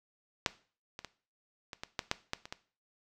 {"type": "clicks", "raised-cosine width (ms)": 0.2, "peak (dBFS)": [-9, -24, -24, -24, -21, -14, -11, -15, -27, -21], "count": 10, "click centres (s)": [0.462, 0.991, 1.047, 1.732, 1.835, 1.992, 2.114, 2.334, 2.455, 2.525], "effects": ["noise-tail reverb RT60 0.4 s tail -17 dB re dry"]}